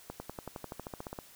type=accelerating click train; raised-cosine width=1 ms; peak=-25 dBFS; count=15; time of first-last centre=0.1-1.188 s; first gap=100 ms; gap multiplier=0.96; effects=white hiss -56 dBFS RMS until 1.35 s